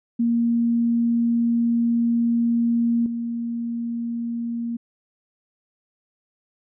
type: tone with level steps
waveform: sine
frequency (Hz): 234.1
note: A#3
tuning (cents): +8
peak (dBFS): -17 / -24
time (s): 0.19-4.77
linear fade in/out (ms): 10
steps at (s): 3.06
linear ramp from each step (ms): 2
effects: none